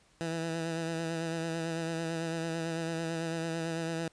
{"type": "tone with vibrato", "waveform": "15% pulse", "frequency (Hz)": 164.5, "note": "E3", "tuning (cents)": -3, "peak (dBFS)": -26, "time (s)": [0.21, 4.08], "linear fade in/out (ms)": 0, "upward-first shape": "sine", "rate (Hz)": 9, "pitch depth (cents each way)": 29, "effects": ["pink hiss -65 dBFS RMS until 4.12 s", "resampled to 22050 Hz"]}